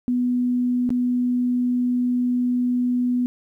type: tone with dropouts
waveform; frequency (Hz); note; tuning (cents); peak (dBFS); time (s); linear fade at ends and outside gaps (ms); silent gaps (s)
sine; 246.9; B3; 0; -18; 0.08-3.26; 0; 0.892-0.904
effects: 10-bit